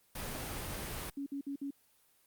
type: noise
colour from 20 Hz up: pink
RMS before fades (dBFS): -40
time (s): 0.15-1.1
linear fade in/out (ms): 5
type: tone bursts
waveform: sine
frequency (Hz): 279.4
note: C#4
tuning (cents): +14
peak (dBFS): -36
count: 4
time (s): 1.17-1.707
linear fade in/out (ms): 5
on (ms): 93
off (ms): 55
effects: white hiss -69 dBFS RMS until 2.26 s + Opus 32 kbps